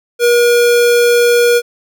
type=tone; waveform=square; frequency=478.6 Hz; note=A#4; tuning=46 cents sharp; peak=-8 dBFS; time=0.19-1.62 s; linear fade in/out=50 ms; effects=none